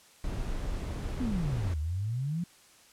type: noise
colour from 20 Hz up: brown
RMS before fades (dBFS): -34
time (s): 0.24-1.74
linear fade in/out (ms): 2
type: exponential two-way sweep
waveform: sine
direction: down then up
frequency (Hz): 264.4 to 73.42 to 180.4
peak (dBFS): -29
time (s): 1.2-2.44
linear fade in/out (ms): 5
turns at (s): 1.79
effects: white hiss -58 dBFS RMS until 2.92 s + low-pass 10000 Hz 12 dB/octave